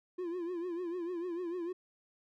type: tone with vibrato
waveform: triangle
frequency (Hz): 349.2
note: F4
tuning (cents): 0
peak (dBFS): -33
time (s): 0.18-1.73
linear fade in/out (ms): 10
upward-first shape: triangle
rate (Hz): 6.7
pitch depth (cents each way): 110
effects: none